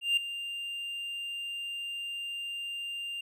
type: tone with ADSR envelope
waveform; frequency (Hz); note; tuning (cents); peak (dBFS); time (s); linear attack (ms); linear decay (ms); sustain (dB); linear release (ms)
triangle; 2794; F7; 0; -20; 0.01-3.21; 160; 6; -13; 5
effects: none